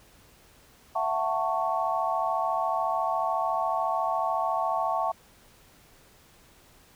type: chord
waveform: sine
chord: F# minor seventh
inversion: third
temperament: just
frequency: 666 / 740 / 888 / 1110 Hz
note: E5 / F#5 / A5 / C#6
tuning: +18 / 0 / +16 / +2 cents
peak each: -30 dBFS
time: 0.95-5.12 s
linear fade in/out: 10 ms
effects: pink hiss -57 dBFS RMS until 6.95 s